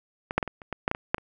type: clicks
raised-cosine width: 0.5 ms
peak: -15 / -6 / -12 / -19 / -28 / -16 / -8 / -9 / -18 / -6 / -25 dBFS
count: 11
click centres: 0.309 / 0.38 / 0.428 / 0.477 / 0.618 / 0.727 / 0.879 / 0.914 / 0.949 / 1.145 / 1.182 s
effects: none